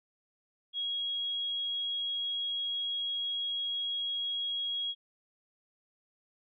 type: tone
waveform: sine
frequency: 3302 Hz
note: G#7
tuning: 11 cents flat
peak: -31 dBFS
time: 0.73-4.95 s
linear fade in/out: 50 ms
effects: none